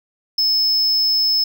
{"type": "tone", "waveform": "triangle", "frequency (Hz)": 5220, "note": "E8", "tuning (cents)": -18, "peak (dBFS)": -13, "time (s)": [0.38, 1.44], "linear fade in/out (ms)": 5, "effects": []}